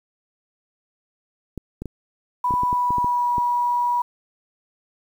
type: clicks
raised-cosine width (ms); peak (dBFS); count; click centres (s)
3; -17; 11; 1.577 / 1.82 / 1.857 / 2.508 / 2.539 / 2.634 / 2.729 / 2.906 / 2.983 / 3.045 / 3.382
type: tone with pitch glide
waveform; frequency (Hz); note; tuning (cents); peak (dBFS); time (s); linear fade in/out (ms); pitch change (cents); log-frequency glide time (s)
sine; 987.8 to 968.6; B5 to B5; 0 to -34; -18; 2.44-4.02; 5; -34; 2.62-3.32
effects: 8-bit